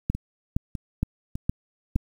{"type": "two click trains", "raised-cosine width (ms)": 5, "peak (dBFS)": [-10, -18], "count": [5, 4], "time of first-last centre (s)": [[0.1, 1.96], [0.15, 1.957]], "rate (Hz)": [2.15, 1.66], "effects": ["8-bit"]}